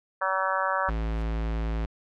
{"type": "harmonic tone", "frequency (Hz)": 190, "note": "F#3", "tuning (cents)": 46, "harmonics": [3, 4, 5, 6, 7, 8, 9], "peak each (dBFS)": [-31, -34, -30, -30, -31, -32, -34], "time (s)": [0.21, 0.9], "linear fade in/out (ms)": 10}
{"type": "tone", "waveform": "square", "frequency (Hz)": 55.2, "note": "A1", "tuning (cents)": 6, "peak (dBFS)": -27, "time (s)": [0.88, 1.86], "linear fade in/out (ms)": 10}
{"type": "noise with exponential growth", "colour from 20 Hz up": "blue", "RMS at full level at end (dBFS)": -41, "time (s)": [0.98, 1.22], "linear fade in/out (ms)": 0, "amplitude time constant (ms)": 52}
{"effects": ["low-pass 3000 Hz 12 dB/octave"]}